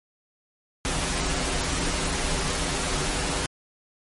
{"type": "noise with comb filter", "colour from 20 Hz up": "pink", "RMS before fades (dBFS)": -26, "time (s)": [0.85, 3.46], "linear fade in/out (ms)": 0, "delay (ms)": 9.1, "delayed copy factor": -0.75, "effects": ["MP3 48 kbps"]}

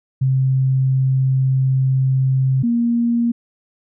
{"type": "tone pair in turn", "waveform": "sine", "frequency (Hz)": [132.1, 235.4], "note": ["C3", "A#3"], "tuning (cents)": [17, 17], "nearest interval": "minor seventh", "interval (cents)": 1000, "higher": "second", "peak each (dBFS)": [-13, -14], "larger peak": "first", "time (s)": [[0.21, 2.63], [2.63, 3.32]], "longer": "first", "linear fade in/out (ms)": 10, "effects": []}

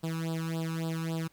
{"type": "tone with flanger", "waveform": "sawtooth", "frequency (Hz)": 163.2, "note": "E3", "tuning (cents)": -17, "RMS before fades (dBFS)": -33, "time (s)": [0.03, 1.28], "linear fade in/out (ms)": 10, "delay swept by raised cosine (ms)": [0.23, 0.79], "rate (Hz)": 3.6, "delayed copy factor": 1, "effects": ["pink hiss -66 dBFS RMS until 1.32 s"]}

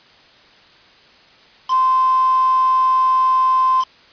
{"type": "tone with quantisation", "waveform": "sine", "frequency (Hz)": 1038, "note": "C6", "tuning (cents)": -14, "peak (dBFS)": -12, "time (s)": [1.68, 3.85], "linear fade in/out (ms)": 50, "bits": 4, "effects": ["white hiss -48 dBFS RMS until 4.12 s", "resampled to 11025 Hz"]}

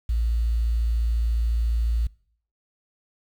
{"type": "tone with quantisation", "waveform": "sine", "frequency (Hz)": 57.1, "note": "A#1", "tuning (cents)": -35, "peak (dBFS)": -20, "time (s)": [0.09, 2.07], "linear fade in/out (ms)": 5, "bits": 8, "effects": ["noise-tail reverb RT60 0.6 s tail -24 dB re dry"]}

